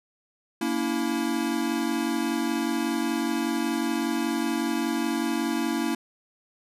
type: chord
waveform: square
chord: A# diminished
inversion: none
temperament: equal with one note detuned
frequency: 233.1 / 284.5 / 329.6 Hz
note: A#3 / C#4 / E4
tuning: 0 / +45 / 0 cents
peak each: -30 / -30 / -29 dBFS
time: 0.61-5.95 s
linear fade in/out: 5 ms
effects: resampled to 32000 Hz